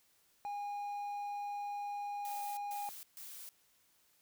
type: tone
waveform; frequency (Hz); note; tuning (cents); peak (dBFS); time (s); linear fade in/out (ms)
triangle; 817; G#5; -29; -36; 0.45-2.89; 0
type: noise bursts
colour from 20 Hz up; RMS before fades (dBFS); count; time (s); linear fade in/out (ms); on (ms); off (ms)
blue; -49; 3; 2.25-3.49; 0; 320; 140
effects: white hiss -71 dBFS RMS until 4.21 s